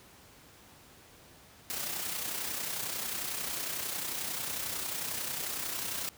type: noise with amplitude modulation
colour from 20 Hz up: white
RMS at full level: -34 dBFS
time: 1.7-6.09 s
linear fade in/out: 0 ms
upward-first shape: sine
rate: 31.1 Hz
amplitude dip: 45%
effects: pink hiss -56 dBFS RMS until 6.17 s + high-pass 60 Hz 12 dB/octave